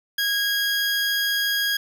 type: tone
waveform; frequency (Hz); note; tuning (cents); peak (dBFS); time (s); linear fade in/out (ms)
20% pulse; 1641; G#6; -21; -16; 0.18-1.77; 5
effects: none